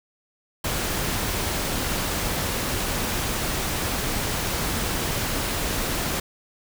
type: noise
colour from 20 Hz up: pink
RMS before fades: -26 dBFS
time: 0.64-6.2 s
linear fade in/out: 5 ms
effects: none